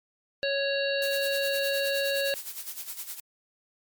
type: harmonic tone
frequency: 554.4 Hz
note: C#5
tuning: in tune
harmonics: 1 / 3 / 5 / 7 / 8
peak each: -27 / -32 / -34 / -35 / -36 dBFS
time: 0.43-2.34 s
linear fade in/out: 0 ms
type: noise with tremolo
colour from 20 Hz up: blue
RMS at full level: -35 dBFS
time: 1.02-3.2 s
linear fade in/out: 2 ms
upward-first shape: sine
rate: 9.7 Hz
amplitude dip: 70%
effects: MP3 96 kbps